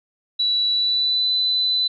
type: tone with pitch glide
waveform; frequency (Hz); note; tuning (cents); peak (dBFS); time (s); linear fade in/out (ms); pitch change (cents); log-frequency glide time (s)
sine; 3935 to 4004; B7 to B7; -7 to +23; -17; 0.39-1.88; 10; +30; 0.7-1.29
effects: none